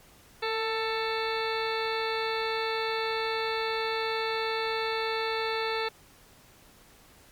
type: harmonic tone with a mistuned harmonic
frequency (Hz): 442.8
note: A4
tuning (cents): +11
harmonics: 1 / 2 / 3 / 4 / 5 / 6 / 8 / 9 / 10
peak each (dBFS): -31 / -34 / -36 / -37 / -38 / -39 / -40 / -41 / -41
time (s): 0.42-5.89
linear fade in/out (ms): 10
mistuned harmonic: 1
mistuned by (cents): +25
effects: pink hiss -56 dBFS RMS until 7.31 s + MP3 96 kbps